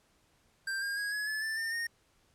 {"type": "tone with pitch steps", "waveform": "square", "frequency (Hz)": [1578, 1614, 1650.7, 1688.3, 1726.8, 1766.1, 1806.4, 1847.5], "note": ["G6", "G#6", "G#6", "G#6", "A6", "A6", "A6", "A#6"], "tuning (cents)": [11, -50, -11, 28, -33, 6, 45, -16], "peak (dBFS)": -33, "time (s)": [0.67, 1.87], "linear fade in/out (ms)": 5, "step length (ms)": 150, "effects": ["pink hiss -69 dBFS RMS until 2.34 s", "low-pass 11000 Hz 12 dB/octave"]}